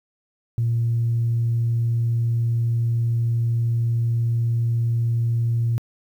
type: tone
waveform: sine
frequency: 116.6 Hz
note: A#2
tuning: 1 cent sharp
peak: -17 dBFS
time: 0.58-5.78 s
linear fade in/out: 0 ms
effects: tanh soft clip ceiling -14 dBFS + 9-bit

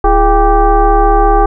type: tone with frequency modulation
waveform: sine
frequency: 415.3 Hz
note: G#4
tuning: in tune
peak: -5 dBFS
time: 0.04-1.46 s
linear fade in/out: 5 ms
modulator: 378 Hz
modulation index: 1.7
effects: none

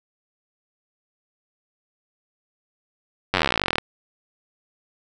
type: slowing click train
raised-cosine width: 0.3 ms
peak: -3 dBFS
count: 27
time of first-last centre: 3.34-3.783 s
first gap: 10 ms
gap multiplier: 1.04
effects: none

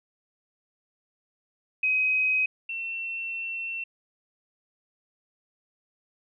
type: tone pair in turn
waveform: sine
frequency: 2526 / 2702 Hz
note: D#7 / E7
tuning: +26 / +42 cents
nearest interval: minor second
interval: 116 cents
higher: second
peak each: -21 / -30 dBFS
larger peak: first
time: 1.83-2.46 / 2.69-3.84 s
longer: second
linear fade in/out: 5 ms
effects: none

